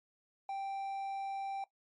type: tone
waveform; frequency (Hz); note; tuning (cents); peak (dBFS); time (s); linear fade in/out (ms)
triangle; 784; G5; 0; -34; 0.49-1.64; 2
effects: noise-tail reverb RT60 0.1 s tail -17 dB re dry + MP3 48 kbps